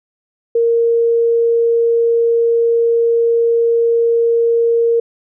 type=tone; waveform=sine; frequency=464.6 Hz; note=A#4; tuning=6 cents flat; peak=-10 dBFS; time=0.55-5 s; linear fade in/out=5 ms; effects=none